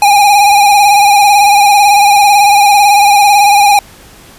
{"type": "tone with vibrato", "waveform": "square", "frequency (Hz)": 815, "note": "G#5", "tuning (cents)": -33, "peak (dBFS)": -4, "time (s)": [0.02, 3.79], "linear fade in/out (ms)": 2, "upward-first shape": "sine", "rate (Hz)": 18, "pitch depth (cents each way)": 48, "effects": ["pink hiss -37 dBFS RMS until 4.38 s", "resampled to 32000 Hz"]}